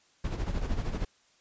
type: noise with tremolo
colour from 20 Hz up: brown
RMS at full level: -29 dBFS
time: 0.24-1.05 s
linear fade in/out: 5 ms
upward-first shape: sine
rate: 13 Hz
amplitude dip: 60%
effects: white hiss -65 dBFS RMS until 1.4 s + resampled to 16000 Hz